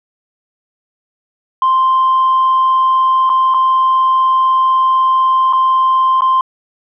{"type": "tone with dropouts", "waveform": "sine", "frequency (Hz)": 1046, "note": "C6", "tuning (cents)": -1, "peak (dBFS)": -7, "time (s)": [1.62, 6.41], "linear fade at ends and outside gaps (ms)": 2, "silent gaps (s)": [[3.294, 3.299], [3.54, 3.544], [5.527, 5.532], [6.208, 6.219]], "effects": ["tanh soft clip ceiling -6 dBFS"]}